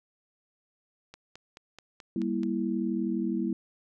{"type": "click train", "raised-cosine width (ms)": 0.2, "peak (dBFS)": -28, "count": 7, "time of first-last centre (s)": [1.14, 2.433], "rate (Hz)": 4.64}
{"type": "chord", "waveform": "sine", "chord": "E diminished", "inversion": "first", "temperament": "just", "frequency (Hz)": [197.78, 237.3, 329.6], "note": ["G3", "Bb3", "E4"], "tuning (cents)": [16, 31, 0], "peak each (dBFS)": -31, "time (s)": [2.16, 3.53], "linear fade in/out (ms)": 2}
{"effects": []}